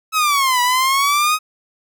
sawtooth exponential two-way sweep, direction down then up, 1300 to 973 to 1266 Hz, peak -10 dBFS, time 0.12-1.39 s, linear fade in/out 50 ms, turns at 0.61 s, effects none

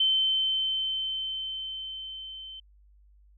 sine tone with level ramp, 3084 Hz, G7, 29 cents flat, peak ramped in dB -20 to -40 dBFS, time 0-2.6 s, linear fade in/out 5 ms, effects added 50 Hz sine -55 dBFS peak until 3.37 s

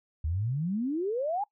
sine exponential sweep, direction up, 73 to 850 Hz, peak -27 dBFS, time 0.24-1.44 s, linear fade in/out 5 ms, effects noise-tail reverb RT60 0.1 s tail -22 dB re dry

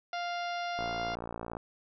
harmonic tone, 698.5 Hz, F5, in tune, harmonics 1 / 2 / 3 / 4 / 5 / 6 / 7 / 8, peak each -34 / -40 / -44 / -46 / -48 / -50 / -51 / -52 dBFS, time 0.13-1.15 s, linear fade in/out 2 ms
click train, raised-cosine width 1 ms, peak -24 dBFS, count 46, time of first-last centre 0.79-1.569 s, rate 57.8 Hz
effects none

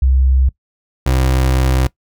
sine / 30% pulse tone pair in turn, 65.41 / 64.92 Hz, C2 / C2, 0 / -13 cents, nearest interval unison, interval 13 cents, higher first, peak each -9 dBFS, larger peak neither, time 0.02-0.49 / 1.06-1.87 s, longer second, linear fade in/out 5 ms, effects noise-tail reverb RT60 0.1 s tail -20 dB re dry

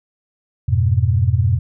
sine chord, F diminished, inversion none, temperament equal, 87.31 / 103.83 / 123.47 Hz, F2 / Ab2 / Cb3, 0 / 0 / 0 cents, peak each -17 dBFS, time 0.68-1.59 s, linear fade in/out 10 ms, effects none

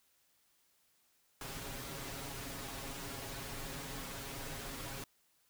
pink noise with comb filter, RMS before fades -44 dBFS, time 1.41-5.04 s, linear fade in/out 2 ms, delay 7.3 ms, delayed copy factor +0.75, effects white hiss -73 dBFS RMS until 5.49 s

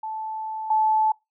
sine tone pair in turn, 875 / 869.5 Hz, A5 / A5, -10 / -21 cents, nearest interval unison, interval 11 cents, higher first, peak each -28 / -17 dBFS, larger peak second, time 0.03-0.7 / 0.7-1.12 s, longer first, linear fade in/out 5 ms, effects noise-tail reverb RT60 0.2 s tail -24 dB re dry

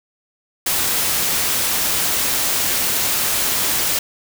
white noise, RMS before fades -19 dBFS, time 0.66-3.99 s, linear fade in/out 5 ms, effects none

